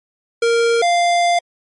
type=tone pair in turn; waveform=square; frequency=465.3 / 695.8 Hz; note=A#4 / F5; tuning=-3 / -7 cents; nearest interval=perfect fifth; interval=696 cents; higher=second; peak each=-13 dBFS; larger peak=neither; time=0.42-0.82 / 0.82-1.39 s; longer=second; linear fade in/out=5 ms; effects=low-pass 8000 Hz 12 dB/octave + MP3 48 kbps